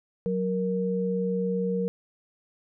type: tone pair together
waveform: sine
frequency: 185 / 467.8 Hz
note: F#3 / A#4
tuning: 0 / +6 cents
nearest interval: octave + major third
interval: 1606 cents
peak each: -27 dBFS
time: 0.26-1.88 s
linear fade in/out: 0 ms
effects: none